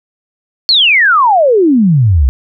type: exponential sweep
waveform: sine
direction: down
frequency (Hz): 4468 to 60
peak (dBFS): -5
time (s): 0.69-2.29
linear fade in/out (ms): 0
effects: none